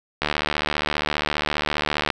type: click train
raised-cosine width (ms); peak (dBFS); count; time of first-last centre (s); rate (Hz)
0.3; -5; 142; 0.22-2.103; 74.9
effects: none